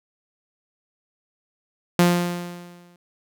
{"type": "tone with exponential decay", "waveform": "sawtooth", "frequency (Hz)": 175.2, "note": "F3", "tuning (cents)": 6, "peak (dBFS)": -8, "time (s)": [1.99, 2.96], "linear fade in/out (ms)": 2, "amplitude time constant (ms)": 210, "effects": []}